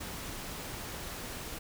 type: noise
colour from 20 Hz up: pink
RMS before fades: -41 dBFS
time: 0-1.59 s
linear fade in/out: 10 ms
effects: none